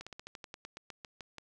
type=slowing click train; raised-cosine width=0.2 ms; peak=-27 dBFS; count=14; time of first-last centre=0.01-1.383 s; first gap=56 ms; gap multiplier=1.1; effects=none